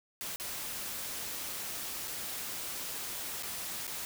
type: noise with dropouts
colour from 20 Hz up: white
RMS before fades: -39 dBFS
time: 0.21-4.05 s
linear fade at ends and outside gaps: 0 ms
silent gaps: 0.36-0.399 / 2.074-2.079 / 3.425-3.432 / 3.869-3.877 s
effects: none